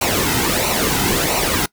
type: noise with flanger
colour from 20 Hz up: pink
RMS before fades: -18 dBFS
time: 0.01-1.66 s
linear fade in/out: 5 ms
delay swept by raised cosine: 0.59 to 1.79 ms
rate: 1.5 Hz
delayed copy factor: -0.6
effects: noise-tail reverb RT60 0.1 s tail -22 dB re dry